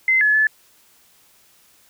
sine tone with pitch steps, 2064 / 1708 / 1731 Hz, C7 / G#6 / A6, -24 / +48 / -29 cents, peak -13 dBFS, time 0.08-0.47 s, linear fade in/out 2 ms, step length 130 ms, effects white hiss -55 dBFS RMS until 1.89 s

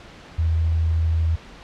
sine tone, 81.3 Hz, E2, 23 cents flat, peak -17 dBFS, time 0.38-1.36 s, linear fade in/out 10 ms, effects pink hiss -43 dBFS RMS until 1.63 s + low-pass 4000 Hz 12 dB/octave

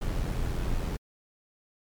brown noise with amplitude modulation, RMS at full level -27 dBFS, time 0.01-0.97 s, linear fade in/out 10 ms, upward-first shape sine, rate 86.9 Hz, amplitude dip 45%, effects MP3 96 kbps

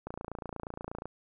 click train, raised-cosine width 1 ms, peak -24 dBFS, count 29, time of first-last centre 0.07-1.056 s, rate 28.4 Hz, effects none

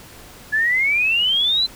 sine exponential sweep, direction up, 1694 to 4099 Hz, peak -15 dBFS, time 0.52-1.67 s, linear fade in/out 20 ms, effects pink hiss -42 dBFS RMS until 1.75 s

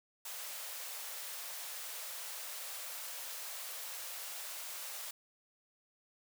white high-pass noise, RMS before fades -44 dBFS, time 0.25-5.11 s, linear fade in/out 5 ms, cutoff 480 Hz, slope 48 dB/octave, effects none

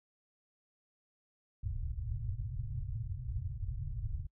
white low-pass noise, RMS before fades -38 dBFS, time 1.63-4.27 s, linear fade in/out 10 ms, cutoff 130 Hz, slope 96 dB/octave, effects noise-tail reverb RT60 0.1 s tail -26 dB re dry

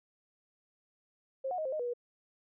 sine tone with pitch steps, 533 / 728 / 626 / 526 / 617 / 486.2 / 482.7 Hz, C5 / F#5 / D#5 / C5 / D#5 / B4 / B4, +32 / -28 / +10 / +9 / -15 / -27 / -40 cents, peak -32 dBFS, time 1.44-1.937 s, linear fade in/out 10 ms, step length 71 ms, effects none

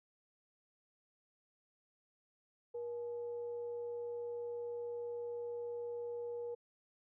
sine tone with frequency modulation, 476.9 Hz, A#4, 39 cents sharp, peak -39 dBFS, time 2.74-6.55 s, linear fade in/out 10 ms, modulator 377 Hz, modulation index 0.24, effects high-pass 200 Hz 12 dB/octave

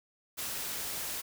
white noise, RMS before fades -37 dBFS, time 0.37-1.22 s, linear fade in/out 20 ms, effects none

